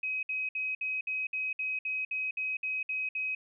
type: tone bursts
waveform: sine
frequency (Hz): 2533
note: D#7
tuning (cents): +30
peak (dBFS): -30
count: 13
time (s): 0.03-3.35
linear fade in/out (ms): 5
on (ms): 200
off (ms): 60
effects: none